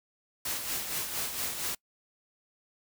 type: noise with tremolo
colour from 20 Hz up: white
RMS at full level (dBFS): -32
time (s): 0.45-1.75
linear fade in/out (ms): 5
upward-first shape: sine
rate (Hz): 4.3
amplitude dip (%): 50
effects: noise-tail reverb RT60 0.1 s tail -25 dB re dry

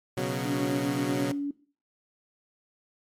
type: chord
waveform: 15% pulse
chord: B suspended second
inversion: none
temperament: equal with one note detuned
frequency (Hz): 123.47 / 138.59 / 184.14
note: B2 / C#3 / F#3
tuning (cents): 0 / 0 / -8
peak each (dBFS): -26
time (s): 0.17-1.32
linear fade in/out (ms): 5
type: tone with vibrato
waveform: sine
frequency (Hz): 285.6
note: D4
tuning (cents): -48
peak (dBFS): -27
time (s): 0.45-1.51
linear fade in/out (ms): 5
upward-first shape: sine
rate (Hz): 1.9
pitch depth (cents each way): 8
effects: noise-tail reverb RT60 0.4 s tail -18 dB re dry + MP3 64 kbps

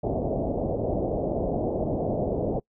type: low-pass noise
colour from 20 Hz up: white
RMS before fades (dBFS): -27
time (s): 0.03-2.6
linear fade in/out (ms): 10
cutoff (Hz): 690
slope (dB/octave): 48
effects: noise-tail reverb RT60 0.1 s tail -26 dB re dry

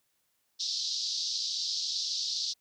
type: band-pass noise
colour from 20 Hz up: white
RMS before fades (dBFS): -33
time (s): 0.59-2.54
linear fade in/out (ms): 20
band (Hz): 3800 to 5500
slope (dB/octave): 48
effects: white hiss -75 dBFS RMS until 2.6 s

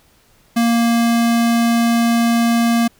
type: tone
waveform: square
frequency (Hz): 233.1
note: A#3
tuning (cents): 0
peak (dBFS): -13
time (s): 0.56-2.88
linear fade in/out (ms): 10
effects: pink hiss -54 dBFS RMS until 2.99 s

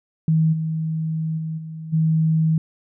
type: tone with level steps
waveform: sine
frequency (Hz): 159.5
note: D#3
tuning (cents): +43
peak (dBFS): -14 / -21 / -24 / -30 / -15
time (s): 0.28-2.58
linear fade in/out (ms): 2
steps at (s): 0.52 / 1.37 / 1.57 / 1.92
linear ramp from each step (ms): 20
effects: none

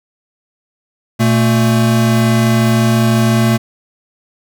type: tone pair together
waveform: square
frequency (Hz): 118.9 / 224.5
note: A#2 / A3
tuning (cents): +35 / +35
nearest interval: major seventh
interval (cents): 1100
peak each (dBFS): -13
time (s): 1.19-3.58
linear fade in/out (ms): 20
effects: none

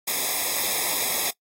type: noise with comb filter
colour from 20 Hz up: white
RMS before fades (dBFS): -25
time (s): 0.07-1.31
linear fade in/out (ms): 10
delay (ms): 0.68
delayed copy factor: -0.9
effects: noise-tail reverb RT60 0.1 s tail -22 dB re dry + AAC 48 kbps

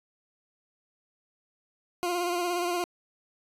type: tone with vibrato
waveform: 20% pulse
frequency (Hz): 351.5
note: F4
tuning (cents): +11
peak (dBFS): -22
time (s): 2.03-2.84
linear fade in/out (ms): 0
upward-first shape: sine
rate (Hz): 17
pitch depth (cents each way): 36
effects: resampled to 32000 Hz

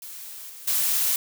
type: noise with level steps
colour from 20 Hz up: blue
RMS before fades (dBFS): -39 / -42 / -23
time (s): 0.02-1.16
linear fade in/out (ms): 2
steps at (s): 0.49 / 0.67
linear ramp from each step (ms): 10
effects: none

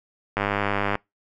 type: click train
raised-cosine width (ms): 0.5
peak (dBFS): -8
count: 60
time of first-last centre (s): 0.37-0.954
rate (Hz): 101
effects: noise-tail reverb RT60 0.2 s tail -25 dB re dry

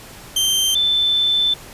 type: tone pair in turn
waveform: sawtooth / sine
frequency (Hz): 3136 / 3529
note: G7 / A7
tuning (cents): 0 / +4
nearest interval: major second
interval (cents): 204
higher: second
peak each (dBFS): -12 / -14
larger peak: first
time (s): 0.36-0.75 / 0.75-1.54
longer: second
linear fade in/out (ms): 5
effects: pink hiss -39 dBFS RMS until 1.73 s + resampled to 32000 Hz

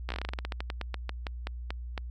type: slowing click train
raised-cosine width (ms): 0.3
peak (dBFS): -18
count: 22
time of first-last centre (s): 0.09-1.978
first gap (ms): 14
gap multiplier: 1.16
effects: added 60 Hz sine -36 dBFS peak until 2.1 s

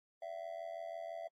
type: tone with amplitude modulation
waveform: triangle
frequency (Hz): 667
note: E5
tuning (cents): +20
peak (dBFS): -36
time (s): 0.22-1.28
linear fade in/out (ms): 5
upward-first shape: sine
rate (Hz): 86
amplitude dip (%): 85
effects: AAC 48 kbps

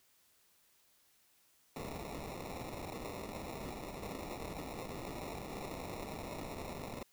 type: noise with sample-and-hold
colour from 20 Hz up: violet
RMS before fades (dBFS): -44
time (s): 1.76-7.03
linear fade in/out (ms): 2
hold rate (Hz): 1575
effects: white hiss -70 dBFS RMS until 7.12 s

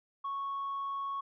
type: tone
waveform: sine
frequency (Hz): 1106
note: C#6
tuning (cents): -4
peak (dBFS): -32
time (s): 0.24-1.21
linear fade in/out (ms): 10
effects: tanh soft clip ceiling -31 dBFS

